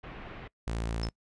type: low-pass noise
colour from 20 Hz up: pink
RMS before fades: -44 dBFS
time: 0.03-0.48 s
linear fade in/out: 10 ms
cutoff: 2800 Hz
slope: 24 dB/octave
type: tone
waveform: sawtooth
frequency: 56.4 Hz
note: A1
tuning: 44 cents sharp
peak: -27 dBFS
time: 0.67-1.09 s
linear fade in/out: 5 ms
type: tone with exponential decay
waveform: sine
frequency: 5260 Hz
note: E8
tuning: 5 cents flat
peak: -31 dBFS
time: 1.03-1.11 s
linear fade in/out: 1 ms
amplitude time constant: 16 ms
effects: noise-tail reverb RT60 0.1 s tail -23 dB re dry + resampled to 22050 Hz